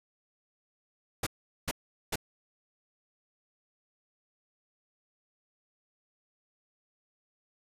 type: noise bursts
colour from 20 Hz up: pink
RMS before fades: -31 dBFS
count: 3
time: 1.23-2.158 s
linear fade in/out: 5 ms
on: 36 ms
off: 410 ms
effects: resampled to 32000 Hz